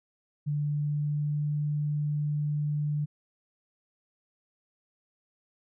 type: tone with pitch glide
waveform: sine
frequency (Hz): 147.1 to 148.29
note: D3 to D3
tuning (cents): +3 to +17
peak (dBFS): -26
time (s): 0.46-3.06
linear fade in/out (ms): 20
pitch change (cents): +14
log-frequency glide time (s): 0.62-1.55
effects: none